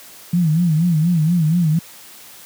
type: tone with vibrato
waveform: sine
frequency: 164.81 Hz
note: E3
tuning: in tune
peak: -12 dBFS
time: 0.33-1.79 s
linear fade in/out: 5 ms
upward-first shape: sine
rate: 4.2 Hz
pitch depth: 140 cents each way
effects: white hiss -41 dBFS RMS until 2.45 s + high-pass 100 Hz 12 dB/octave